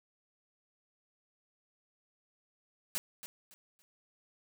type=noise with echo; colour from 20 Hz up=white; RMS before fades=-35 dBFS; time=2.95-2.98 s; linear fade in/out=0 ms; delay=280 ms; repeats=3; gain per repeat=-11 dB; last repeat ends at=3.82 s; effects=none